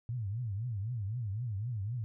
sine tone with vibrato, 110 Hz, A2, in tune, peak -33 dBFS, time 0.09-2.04 s, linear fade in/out 0 ms, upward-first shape triangle, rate 3.9 Hz, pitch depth 280 cents each way, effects none

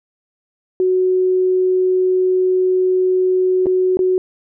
sine tone with dropouts, 370 Hz, F#4, in tune, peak -12 dBFS, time 0.8-4.18 s, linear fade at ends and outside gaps 1 ms, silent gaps 3.659-3.667 / 3.971-3.991 s, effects none

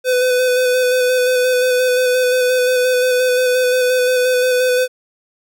square tone with vibrato, 503 Hz, B4, 32 cents sharp, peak -13 dBFS, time 0.04-4.88 s, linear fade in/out 50 ms, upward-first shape square, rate 5.7 Hz, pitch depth 17 cents each way, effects none

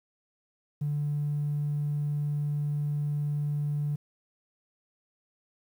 triangle tone, 146.83 Hz, D3, in tune, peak -23 dBFS, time 0.81-3.96 s, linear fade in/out 10 ms, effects tanh soft clip ceiling -24 dBFS + 10-bit

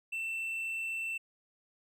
triangle tone, 2678 Hz, E7, 27 cents sharp, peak -32 dBFS, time 0.12-1.18 s, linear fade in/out 10 ms, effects none

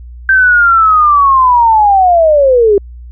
sine linear sweep, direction down, 1568 to 390 Hz, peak -4 dBFS, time 0.29-2.78 s, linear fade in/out 2 ms, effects added 60 Hz sine -27 dBFS peak until 3.11 s

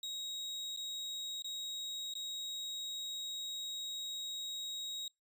35% pulse tone with dropouts, 3793 Hz, A#7, 29 cents sharp, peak -37 dBFS, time 0.03-5.08 s, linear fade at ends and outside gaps 2 ms, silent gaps 0.764-0.772 / 1.422-1.444 / 2.138-2.152 s, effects noise-tail reverb RT60 0.2 s tail -26 dB re dry + resampled to 32000 Hz

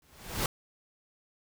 pink noise with exponential growth, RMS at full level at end -27 dBFS, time 0.02-0.46 s, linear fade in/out 2 ms, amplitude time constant 94 ms, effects none

